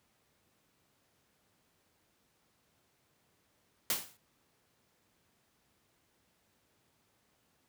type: noise with exponential decay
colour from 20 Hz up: white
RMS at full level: -28 dBFS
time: 3.9-4.17 s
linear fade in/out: 1 ms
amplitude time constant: 57 ms
effects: pink hiss -73 dBFS RMS until 7.68 s + high-pass 80 Hz 12 dB/octave